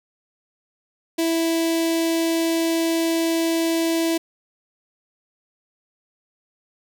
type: tone with notch filter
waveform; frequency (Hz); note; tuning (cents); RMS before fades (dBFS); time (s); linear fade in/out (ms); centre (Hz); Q
sawtooth; 329.6; E4; 0; -21; 1.18-4.18; 10; 1300; 0.97
effects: none